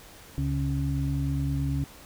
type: tone cluster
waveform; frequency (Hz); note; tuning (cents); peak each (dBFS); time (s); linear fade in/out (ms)
sine; 70.7 / 140.3 / 275.4; C#2 / C#3 / C#4; +35 / +21 / -11; -30 / -27 / -32; 0.38-1.84; 0
effects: pink hiss -49 dBFS RMS until 2.05 s